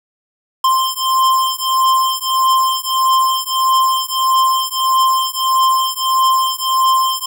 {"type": "beating tone pair", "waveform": "square", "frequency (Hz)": [1047, 1048.6], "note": ["C6", "C6"], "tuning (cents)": [1, 3], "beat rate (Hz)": 1.6, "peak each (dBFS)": -16, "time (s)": [0.64, 7.26], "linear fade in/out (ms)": 5, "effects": []}